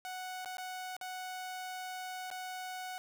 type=tone with dropouts; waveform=sawtooth; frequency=740 Hz; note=F#5; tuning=in tune; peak=-36 dBFS; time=0.05-2.98 s; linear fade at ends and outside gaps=0 ms; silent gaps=0.447-0.458 / 0.57-0.582 / 0.966-1.012 / 2.303-2.313 s; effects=12-bit